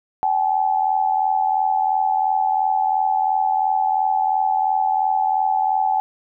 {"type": "tone pair together", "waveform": "sine", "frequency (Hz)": [769, 851.9], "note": ["G5", "G#5"], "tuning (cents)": [-33, 44], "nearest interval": "major second", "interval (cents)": 177, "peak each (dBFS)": -19, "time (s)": [0.23, 6], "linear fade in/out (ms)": 0, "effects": []}